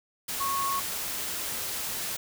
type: tone in noise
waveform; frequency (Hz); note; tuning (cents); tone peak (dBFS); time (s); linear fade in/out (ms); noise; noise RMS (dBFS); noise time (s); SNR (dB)
sine; 1100; C#6; -14; -27; 0.4-0.8; 10; white; -33; 0.28-2.17; +3
effects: none